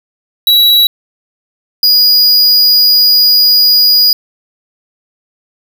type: tone pair in turn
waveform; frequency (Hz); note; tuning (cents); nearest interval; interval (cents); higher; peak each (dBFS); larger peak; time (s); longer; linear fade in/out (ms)
square; 3905 / 4902; B7 / D#8; -20 / -27; major third; 393; second; -5; neither; 0.47-0.87 / 1.83-4.13; second; 2
effects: 7-bit